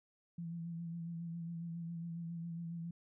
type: tone with vibrato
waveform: sine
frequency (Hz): 168.2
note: E3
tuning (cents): +35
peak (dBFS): -40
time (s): 0.38-2.91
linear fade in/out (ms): 5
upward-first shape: sine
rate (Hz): 7.3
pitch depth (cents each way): 31
effects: none